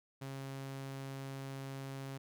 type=tone; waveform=sawtooth; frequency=135.7 Hz; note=C#3; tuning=36 cents flat; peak=-38 dBFS; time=0.21-2.18 s; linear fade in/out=10 ms; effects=none